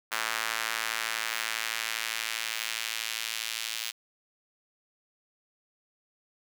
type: tone with high-pass filter sweep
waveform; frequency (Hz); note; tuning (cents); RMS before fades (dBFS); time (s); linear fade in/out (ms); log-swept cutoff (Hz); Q
square; 56.2; A1; +37; -33; 0.11-3.92; 20; 1400 to 3100; 1.2
effects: none